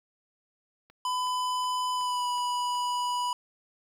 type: click train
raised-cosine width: 0.3 ms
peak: -37 dBFS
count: 6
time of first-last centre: 0.9-2.752 s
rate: 2.7 Hz
type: tone with pitch glide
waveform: square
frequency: 1003 to 981.8 Hz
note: B5 to B5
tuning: +26 to -10 cents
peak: -28 dBFS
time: 1.05-3.33 s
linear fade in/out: 2 ms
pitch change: -36 cents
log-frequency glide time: 1.94-2.28 s
effects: low-pass 10000 Hz 12 dB/octave + 9-bit